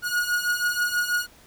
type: beating tone pair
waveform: 45% pulse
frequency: 1442 / 1448.2 Hz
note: F#6 / F#6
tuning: -45 / -38 cents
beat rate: 6.2 Hz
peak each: -27 / -24 dBFS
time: 0.02-1.27 s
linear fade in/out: 50 ms
effects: pink hiss -53 dBFS RMS until 1.46 s